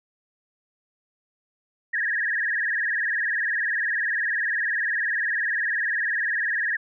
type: tone with vibrato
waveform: sine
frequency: 1760 Hz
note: A6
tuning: in tune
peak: -22 dBFS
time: 1.93-6.77 s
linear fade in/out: 10 ms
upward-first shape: sine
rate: 20 Hz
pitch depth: 140 cents each way
effects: none

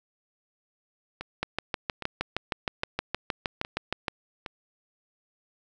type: two click trains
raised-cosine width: 0.3 ms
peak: -11 / -19 dBFS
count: 18 / 5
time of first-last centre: 1.43-4.082 / 1.21-4.462 s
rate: 6.41 / 1.23 Hz
effects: none

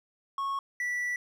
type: tone pair in turn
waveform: triangle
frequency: 1100 / 1960 Hz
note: C#6 / B6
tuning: -14 / -14 cents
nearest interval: minor seventh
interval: 1000 cents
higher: second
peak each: -27 dBFS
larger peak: neither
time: 0.38-0.59 / 0.8-1.16 s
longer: second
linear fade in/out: 2 ms
effects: none

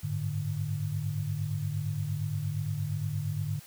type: tone cluster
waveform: sine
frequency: 97.1 / 105.7 / 148.2 Hz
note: G2 / G#2 / D3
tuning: -16 / +31 / +16 cents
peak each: -37 / -33 / -32 dBFS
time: 0.03-3.6 s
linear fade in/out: 10 ms
effects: white hiss -52 dBFS RMS until 3.66 s

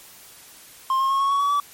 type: tone with pitch steps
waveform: triangle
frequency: 1058 / 1072.8 / 1087.7 / 1102.9 / 1118.3 / 1133.9 / 1149.8 Hz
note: C6 / C6 / C#6 / C#6 / C#6 / C#6 / D6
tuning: +19 / +43 / -33 / -9 / +15 / +39 / -37 cents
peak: -16 dBFS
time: 0.9-1.6 s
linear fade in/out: 2 ms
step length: 100 ms
effects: white hiss -46 dBFS RMS until 1.73 s + MP3 64 kbps

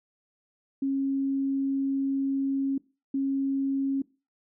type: tone bursts at uneven times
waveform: sine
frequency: 272.5 Hz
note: C#4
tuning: 29 cents flat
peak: -24 dBFS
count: 2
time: 0.82-2.78 / 3.14-4.02 s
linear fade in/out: 5 ms
effects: noise-tail reverb RT60 0.3 s tail -21 dB re dry

